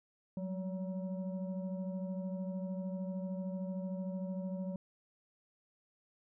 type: tone with frequency modulation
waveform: sine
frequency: 183.9 Hz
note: F#3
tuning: 10 cents flat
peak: -36 dBFS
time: 0.37-4.76 s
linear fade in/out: 2 ms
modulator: 381 Hz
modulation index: 0.76
effects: none